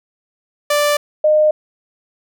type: tone pair in turn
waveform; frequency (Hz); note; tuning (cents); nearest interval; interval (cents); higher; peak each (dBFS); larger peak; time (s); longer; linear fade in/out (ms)
sawtooth / sine; 587.3 / 611.8; D5 / D#5; 0 / -29; minor second; 71; second; -9; neither; 0.7-0.97 / 1.24-1.51; neither; 5
effects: none